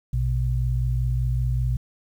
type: tone pair together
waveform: sine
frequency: 58.92 / 124.1 Hz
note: A#1 / B2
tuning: +19 / +9 cents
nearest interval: octave + minor second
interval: 1290 cents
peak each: -23 dBFS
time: 0.13-1.77 s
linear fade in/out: 5 ms
effects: 9-bit